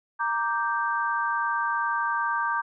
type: chord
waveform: sine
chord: G minor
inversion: first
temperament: equal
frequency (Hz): 932.3 / 1174.7 / 1568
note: Bb5 / D6 / G6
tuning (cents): 0 / 0 / 0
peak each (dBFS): -28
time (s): 0.19-2.62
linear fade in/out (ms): 20
effects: none